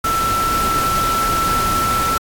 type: tone in noise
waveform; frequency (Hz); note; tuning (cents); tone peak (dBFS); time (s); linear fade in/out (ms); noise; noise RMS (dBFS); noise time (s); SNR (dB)
sine; 1332; E6; +18; -16; 0.04-2.18; 5; pink; -23; 0.04-2.18; +4
effects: AAC 64 kbps